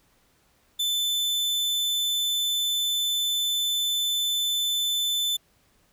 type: tone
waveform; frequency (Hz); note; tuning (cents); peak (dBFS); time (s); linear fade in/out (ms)
40% pulse; 3520; A7; 0; -22; 0.79-5.37; 10
effects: pink hiss -64 dBFS RMS until 5.92 s